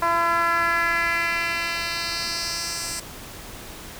10% pulse tone with band-pass filter sweep, 338.1 Hz, E4, 44 cents sharp, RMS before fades -24 dBFS, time 0.02-3 s, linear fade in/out 5 ms, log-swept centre 1000 to 7600 Hz, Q 2, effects pink hiss -39 dBFS RMS until 3.99 s

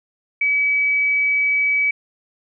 sine tone, 2283 Hz, D7, 50 cents flat, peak -15 dBFS, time 0.41-1.91 s, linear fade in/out 5 ms, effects none

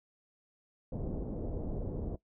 pink low-pass noise, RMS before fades -37 dBFS, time 0.92-2.16 s, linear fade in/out 5 ms, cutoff 550 Hz, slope 24 dB/octave, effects noise-tail reverb RT60 0.1 s tail -18 dB re dry

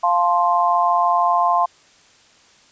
sine chord, F major, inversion none, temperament just, 698.5 / 873.1 / 1047.7 Hz, F5 / A5 / C6, 0 / -14 / +2 cents, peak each -18 / -21 / -17 dBFS, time 0.03-1.66 s, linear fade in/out 10 ms, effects white hiss -52 dBFS RMS until 2.71 s + resampled to 16000 Hz

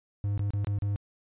triangle tone with dropouts, 101.5 Hz, G#2, 39 cents flat, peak -24 dBFS, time 0.24-0.96 s, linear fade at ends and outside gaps 0 ms, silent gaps 0.377-0.394 / 0.505-0.535 / 0.646-0.671 / 0.787-0.822 s, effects resampled to 8000 Hz

